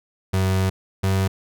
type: tone pair in turn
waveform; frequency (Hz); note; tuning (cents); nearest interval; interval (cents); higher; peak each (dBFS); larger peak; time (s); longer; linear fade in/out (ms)
35% pulse; 94.6 / 95.81; F#2 / G2; +39 / -39; unison; 22; second; -16; neither; 0.33-0.7 / 1.03-1.28; first; 10
effects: none